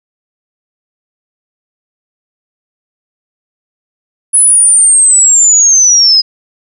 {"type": "linear sweep", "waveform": "sine", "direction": "down", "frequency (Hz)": [10270, 4978], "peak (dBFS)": -3, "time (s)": [4.33, 6.22], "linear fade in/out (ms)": 20, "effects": []}